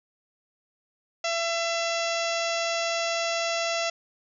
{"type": "harmonic tone", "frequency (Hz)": 672, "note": "E5", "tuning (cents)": 33, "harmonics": [1, 2, 3, 4, 5, 6, 7, 8, 9, 10], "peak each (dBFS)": [-28, -34, -35, -33, -37, -39, -39, -37, -40, -40], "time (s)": [1.24, 3.9], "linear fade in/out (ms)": 5, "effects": []}